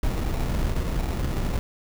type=noise with sample-and-hold; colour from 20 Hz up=brown; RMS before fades=-25 dBFS; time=0.03-1.59 s; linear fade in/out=2 ms; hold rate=1575 Hz; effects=none